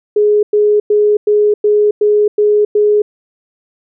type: tone bursts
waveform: sine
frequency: 418.1 Hz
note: G#4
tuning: 12 cents sharp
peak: -7 dBFS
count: 8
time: 0.16-3.02 s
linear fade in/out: 5 ms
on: 270 ms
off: 100 ms
effects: none